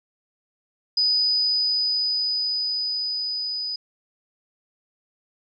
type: tone with level ramp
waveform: sine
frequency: 4978 Hz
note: D#8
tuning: in tune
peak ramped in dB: -17 to -26 dBFS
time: 0.97-3.76 s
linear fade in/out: 5 ms
effects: none